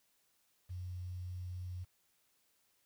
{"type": "tone with quantisation", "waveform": "sine", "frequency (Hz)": 90.4, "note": "F#2", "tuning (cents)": -40, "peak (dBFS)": -40, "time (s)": [0.69, 1.85], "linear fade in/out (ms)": 20, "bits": 11, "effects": ["white hiss -75 dBFS RMS until 2.85 s"]}